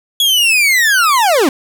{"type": "linear sweep", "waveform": "40% pulse", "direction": "down", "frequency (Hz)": [3378, 244.1], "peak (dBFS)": -8, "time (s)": [0.2, 1.49], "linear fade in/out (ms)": 2, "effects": []}